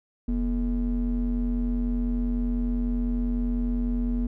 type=ring-modulated tone; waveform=triangle; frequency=98 Hz; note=G2; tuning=in tune; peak=-18 dBFS; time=0.28-4.27 s; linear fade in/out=5 ms; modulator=143 Hz; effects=none